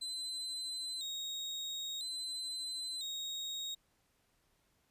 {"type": "tone with vibrato", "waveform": "35% pulse", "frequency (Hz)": 3900, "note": "B7", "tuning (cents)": -23, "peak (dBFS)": -37, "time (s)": [0.01, 3.75], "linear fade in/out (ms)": 10, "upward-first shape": "square", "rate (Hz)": 0.5, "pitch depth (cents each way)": 64, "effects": ["pink hiss -75 dBFS RMS until 4.9 s", "resampled to 32000 Hz"]}